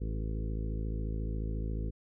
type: harmonic tone with a mistuned harmonic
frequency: 54.2 Hz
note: A1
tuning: 25 cents flat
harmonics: 1 / 2 / 3 / 4 / 5 / 6 / 7 / 8 / 9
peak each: -33 / -39 / -43 / -45 / -47 / -49 / -50 / -51 / -52 dBFS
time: 0-1.91 s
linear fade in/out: 20 ms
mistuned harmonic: 7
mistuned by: +16 cents
effects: none